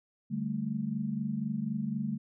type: chord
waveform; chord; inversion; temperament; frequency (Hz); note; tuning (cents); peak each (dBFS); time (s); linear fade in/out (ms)
sine; D suspended fourth; none; equal; 146.83 / 196 / 220; D3 / G3 / A3; 0 / 0 / 0; -37 / -35 / -33; 0.3-2.18; 20
effects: none